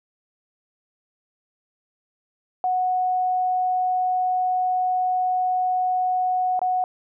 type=tone with dropouts; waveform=sine; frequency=736 Hz; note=F#5; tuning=9 cents flat; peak=-19 dBFS; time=2.64-6.84 s; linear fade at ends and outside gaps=1 ms; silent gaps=6.593-6.616 s; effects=none